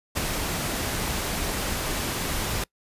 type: noise with ADSR envelope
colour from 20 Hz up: pink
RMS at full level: -24 dBFS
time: 0.15-2.64 s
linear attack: 24 ms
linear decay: 14 ms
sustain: -4 dB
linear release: 4 ms
effects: noise-tail reverb RT60 0.1 s tail -24 dB re dry + resampled to 32000 Hz